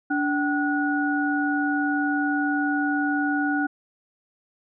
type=tone cluster; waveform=sine; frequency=290.3 / 766 / 1460 Hz; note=D4 / G5 / F#6; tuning=-20 / -40 / -24 cents; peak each=-23 / -29 / -26 dBFS; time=0.1-3.67 s; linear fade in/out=10 ms; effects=none